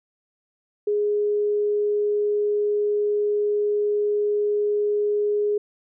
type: tone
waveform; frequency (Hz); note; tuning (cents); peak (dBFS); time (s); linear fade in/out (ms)
sine; 415.3; G#4; 0; -19; 0.87-5.58; 5
effects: none